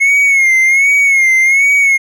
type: tone with vibrato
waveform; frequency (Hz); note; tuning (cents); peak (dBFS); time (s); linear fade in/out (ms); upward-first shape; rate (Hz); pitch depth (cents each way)
triangle; 2167; C#7; -40; -5; 0-1.98; 20; sine; 1.3; 74
effects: none

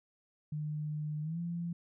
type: tone with pitch glide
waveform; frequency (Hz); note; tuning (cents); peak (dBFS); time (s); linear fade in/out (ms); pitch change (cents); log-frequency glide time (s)
sine; 151.3 to 170.81; D#3 to F3; -48 to -38; -34; 0.52-1.73; 5; +210; 1.22-1.39
effects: none

